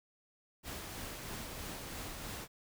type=noise with tremolo; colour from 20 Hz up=pink; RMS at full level=-43 dBFS; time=0.63-2.48 s; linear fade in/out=50 ms; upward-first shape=sine; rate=3.1 Hz; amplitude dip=25%; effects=none